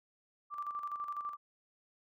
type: tone with tremolo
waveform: sine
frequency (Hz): 1174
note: D6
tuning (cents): -1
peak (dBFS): -35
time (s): 0.5-1.37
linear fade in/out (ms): 50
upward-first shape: square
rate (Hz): 12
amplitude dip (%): 55
effects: none